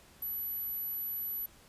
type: tone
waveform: sine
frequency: 11840 Hz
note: F#9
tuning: in tune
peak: -34 dBFS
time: 0.22-1.46 s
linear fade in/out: 5 ms
effects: pink hiss -59 dBFS RMS until 1.68 s + resampled to 32000 Hz